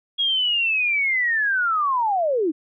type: linear sweep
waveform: sine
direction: down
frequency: 3313 to 287.5 Hz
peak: -18 dBFS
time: 0.18-2.52 s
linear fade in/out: 20 ms
effects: none

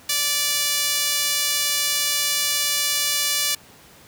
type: tone with high-pass filter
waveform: sawtooth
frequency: 583 Hz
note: D5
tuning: 13 cents flat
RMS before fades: -22 dBFS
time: 0.09-3.55 s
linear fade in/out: 5 ms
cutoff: 3600 Hz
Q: 0.77
effects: pink hiss -48 dBFS RMS until 4.07 s + high-pass 80 Hz 12 dB/octave

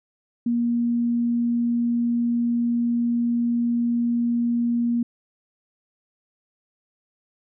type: tone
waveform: sine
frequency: 236.9 Hz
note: A#3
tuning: 28 cents sharp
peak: -19 dBFS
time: 0.46-5.03 s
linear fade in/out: 5 ms
effects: none

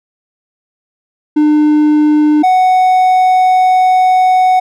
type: tone pair in turn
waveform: triangle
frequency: 301.3 / 741.5 Hz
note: D4 / F#5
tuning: +44 / +4 cents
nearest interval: octave + major third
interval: 1560 cents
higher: second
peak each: -4 dBFS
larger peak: neither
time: 1.36-2.43 / 2.43-4.6 s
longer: second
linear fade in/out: 10 ms
effects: none

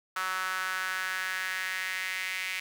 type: tone with high-pass filter sweep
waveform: sawtooth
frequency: 186.7 Hz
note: F#3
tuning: 16 cents sharp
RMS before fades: -33 dBFS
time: 0.16-2.6 s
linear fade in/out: 5 ms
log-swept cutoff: 1300 to 2200 Hz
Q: 4
effects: none

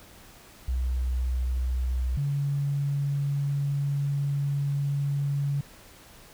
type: tone pair in turn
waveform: sine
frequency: 63 / 141.43 Hz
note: B1 / C#3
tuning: +35 / +35 cents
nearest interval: octave + major second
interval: 1400 cents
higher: second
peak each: -24 dBFS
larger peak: neither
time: 0.68-2.17 / 2.17-5.61 s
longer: second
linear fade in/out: 5 ms
effects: pink hiss -51 dBFS RMS until 6.33 s

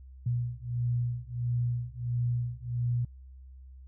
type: beating tone pair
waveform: sine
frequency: 120.3 / 121.8 Hz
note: B2 / B2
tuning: -45 / -24 cents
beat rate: 1.5 Hz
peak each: -31 dBFS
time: 0.26-3.05 s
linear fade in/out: 5 ms
effects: added 65 Hz sine -46 dBFS peak until 3.87 s

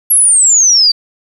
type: exponential sweep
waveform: sine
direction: down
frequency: 11470 to 4588 Hz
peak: -5 dBFS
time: 0.1-0.92 s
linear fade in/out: 10 ms
effects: 7-bit

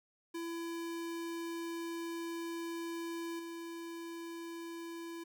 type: tone with level steps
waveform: square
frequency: 335.4 Hz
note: E4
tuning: 30 cents sharp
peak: -39 / -43 dBFS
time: 0.34-5.24 s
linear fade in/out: 10 ms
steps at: 3.39 s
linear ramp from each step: 5 ms
effects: 13-bit

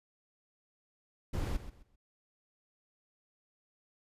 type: noise with echo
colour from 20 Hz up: brown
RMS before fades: -33 dBFS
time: 1.33-1.57 s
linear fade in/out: 10 ms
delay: 130 ms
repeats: 3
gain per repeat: -12 dB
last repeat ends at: 1.96 s
effects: resampled to 32000 Hz

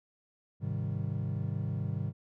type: chord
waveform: triangle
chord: Ab major seventh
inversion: none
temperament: equal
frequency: 103.83 / 130.81 / 155.56 / 196 Hz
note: Ab2 / C3 / Eb3 / G3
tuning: 0 / 0 / 0 / 0 cents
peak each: -33 / -34 / -35 / -39 dBFS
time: 0.6-2.13 s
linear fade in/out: 50 ms
effects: none

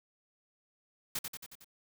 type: noise with echo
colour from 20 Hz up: white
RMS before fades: -35 dBFS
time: 1.15-1.19 s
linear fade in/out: 5 ms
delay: 91 ms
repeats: 5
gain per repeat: -4 dB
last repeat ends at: 1.645 s
effects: none

